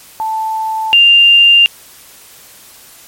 sine tone pair in turn, 880 / 2794 Hz, A5 / F7, 0 / 0 cents, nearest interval octave + minor sixth, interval 2000 cents, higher second, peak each -14 / -3 dBFS, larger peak second, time 0.2-0.93 / 0.93-1.66 s, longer neither, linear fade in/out 0 ms, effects white hiss -39 dBFS RMS until 3.07 s + MP3 64 kbps

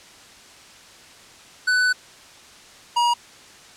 square tone pair in turn, 1496 / 954.1 Hz, F#6 / A#5, +19 / +40 cents, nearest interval minor sixth, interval 779 cents, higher first, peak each -17 / -17 dBFS, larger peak neither, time 1.67-1.93 / 2.96-3.14 s, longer first, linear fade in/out 10 ms, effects white hiss -46 dBFS RMS until 3.76 s + low-pass 7000 Hz 12 dB/octave

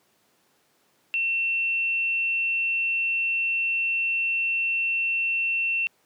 sine tone, 2700 Hz, E7, 41 cents sharp, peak -22 dBFS, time 1.14-5.87 s, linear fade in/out 0 ms, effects pink hiss -65 dBFS RMS until 6.05 s + high-pass 200 Hz 12 dB/octave

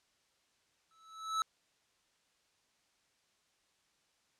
square tone with exponential growth, 1306 Hz, E6, 17 cents flat, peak -29 dBFS, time 0.91-1.42 s, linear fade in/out 1 ms, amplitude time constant 110 ms, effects white hiss -74 dBFS RMS until 4.39 s + low-pass 7000 Hz 12 dB/octave

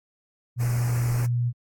sine tone, 120.7 Hz, B2, 39 cents flat, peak -21 dBFS, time 0.56-1.53 s, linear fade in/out 50 ms
pink band-stop noise, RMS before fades -36 dBFS, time 0.59-1.27 s, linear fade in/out 20 ms, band 2500 to 4900 Hz, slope 48 dB/octave
effects AAC 64 kbps

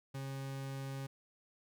40% pulse tone, 135.7 Hz, C#3, 36 cents flat, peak -39 dBFS, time 0.14-1.07 s, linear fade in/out 10 ms, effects none

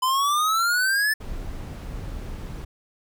square exponential sweep, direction up, 1013 to 1763 Hz, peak -20 dBFS, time 0.02-1.14 s, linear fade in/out 10 ms
brown noise, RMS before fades -33 dBFS, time 1.2-2.65 s, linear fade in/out 10 ms
effects none

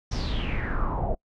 brown noise with low-pass filter sweep, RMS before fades -27 dBFS, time 0.11-1.15 s, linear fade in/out 10 ms, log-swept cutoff 5800 to 610 Hz, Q 6.4, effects noise-tail reverb RT60 0.1 s tail -25 dB re dry

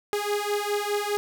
sawtooth beating tone pair, 410 / 414.9 Hz, G#4 / G#4, -22 / -2 cents, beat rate 4.9 Hz, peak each -24 dBFS, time 0.13-1.17 s, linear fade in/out 0 ms, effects none

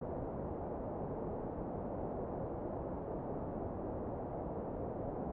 white low-pass noise, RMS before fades -41 dBFS, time 0.01-5.32 s, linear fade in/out 10 ms, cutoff 700 Hz, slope 24 dB/octave, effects none

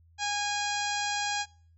harmonic tone, 821 Hz, G#5, 20 cents flat, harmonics 1 / 2 / 3 / 4 / 5 / 6 / 7 / 8 / 9, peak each -32 / -35 / -37 / -38 / -39 / -40 / -40 / -41 / -42 dBFS, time 0.18-1.46 s, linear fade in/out 50 ms, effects noise-tail reverb RT60 0.5 s tail -25 dB re dry + added 83 Hz sine -57 dBFS peak until 1.77 s

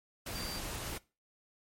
sine tone in noise, 4699 Hz, D8, in tune, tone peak -42 dBFS, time 0.35-0.59 s, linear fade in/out 5 ms, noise pink, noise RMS -40 dBFS, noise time 0.26-0.98 s, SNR -5 dB, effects noise-tail reverb RT60 0.3 s tail -21 dB re dry + MP3 64 kbps

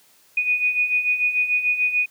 sine beating tone pair, 2471 / 2477.8 Hz, D#7 / D#7, -13 / -8 cents, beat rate 6.8 Hz, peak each -25 / -19 dBFS, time 0.37-2.06 s, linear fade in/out 5 ms, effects white hiss -56 dBFS RMS until 2.1 s + high-pass 100 Hz 12 dB/octave

